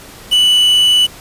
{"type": "tone with quantisation", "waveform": "triangle", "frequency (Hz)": 2965, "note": "F#7", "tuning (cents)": 3, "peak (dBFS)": -6, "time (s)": [0.31, 1.07], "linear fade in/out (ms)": 20, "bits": 4, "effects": ["pink hiss -36 dBFS RMS until 1.2 s", "resampled to 32000 Hz"]}